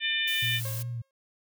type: harmonic tone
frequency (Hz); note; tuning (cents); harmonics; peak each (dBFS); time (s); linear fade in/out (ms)
598; D5; +31; 3 / 4 / 5 / 6; -31 / -31 / -31 / -31; 0-0.61; 50
type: noise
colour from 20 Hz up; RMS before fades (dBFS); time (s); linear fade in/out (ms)
blue; -38; 0.27-0.83; 10
type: tone with vibrato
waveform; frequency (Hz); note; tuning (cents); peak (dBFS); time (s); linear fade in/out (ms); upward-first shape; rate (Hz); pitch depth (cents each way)
sine; 116.9; A#2; +5; -31; 0.42-1.02; 10; sine; 2.7; 51
type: tone with exponential decay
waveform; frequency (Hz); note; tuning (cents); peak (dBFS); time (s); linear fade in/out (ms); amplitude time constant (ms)
sawtooth; 540; C#5; -45; -34; 0.65-1.11; 2; 100
effects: none